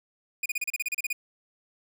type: tone bursts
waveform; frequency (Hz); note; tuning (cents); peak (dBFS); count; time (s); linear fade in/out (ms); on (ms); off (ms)
45% pulse; 2451; D#7; -27; -26; 12; 0.43-1.129; 5; 28; 33
effects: none